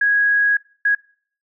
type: tone bursts at uneven times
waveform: sine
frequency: 1656 Hz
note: G#6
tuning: 5 cents flat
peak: -13 dBFS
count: 2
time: 0.01-0.57 / 0.85-0.95 s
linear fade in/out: 5 ms
effects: noise-tail reverb RT60 0.5 s tail -23 dB re dry